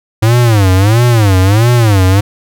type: tone with vibrato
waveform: square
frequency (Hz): 106.4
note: G#2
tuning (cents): +42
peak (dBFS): -6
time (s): 0.22-2.21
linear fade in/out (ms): 10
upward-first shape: sine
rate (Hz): 1.5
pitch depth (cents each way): 240
effects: none